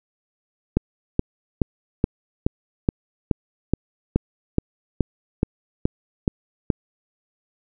click train, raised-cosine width 3 ms, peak -4 dBFS, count 15, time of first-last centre 0.77-6.702 s, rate 2.36 Hz, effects none

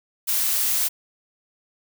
blue noise, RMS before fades -22 dBFS, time 0.27-0.89 s, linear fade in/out 20 ms, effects none

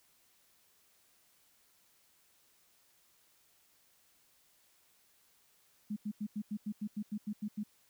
sine tone bursts, 209.8 Hz, G#3, 18 cents sharp, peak -34 dBFS, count 12, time 5.9-7.636 s, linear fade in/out 10 ms, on 64 ms, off 88 ms, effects white hiss -69 dBFS RMS until 7.89 s

